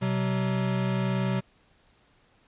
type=tone pair together; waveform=square; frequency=127.76 / 189 Hz; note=C3 / F#3; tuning=-41 / +37 cents; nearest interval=perfect fifth; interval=678 cents; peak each=-28 dBFS; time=0.01-1.41 s; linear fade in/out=20 ms; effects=pink hiss -63 dBFS RMS until 2.47 s + resampled to 8000 Hz